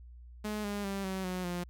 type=tone with pitch steps; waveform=sawtooth; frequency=211.5 / 203.9 / 196.65 / 189.63 / 182.85 / 176.32 Hz; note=G#3 / G#3 / G3 / F#3 / F#3 / F3; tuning=+32 / -32 / +6 / +43 / -20 / +17 cents; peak=-30 dBFS; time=0.44-1.64 s; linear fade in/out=10 ms; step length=200 ms; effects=added 60 Hz sine -48 dBFS peak until 1.69 s